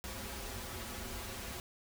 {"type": "noise with comb filter", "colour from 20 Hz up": "pink", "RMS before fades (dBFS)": -43, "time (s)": [0.04, 1.6], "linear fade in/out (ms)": 0, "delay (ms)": 6.6, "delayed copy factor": -0.95, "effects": []}